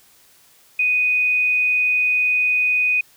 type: tone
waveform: sine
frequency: 2489 Hz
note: D#7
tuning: in tune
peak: -15 dBFS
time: 0.79-3.01 s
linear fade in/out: 5 ms
effects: white hiss -53 dBFS RMS until 3.16 s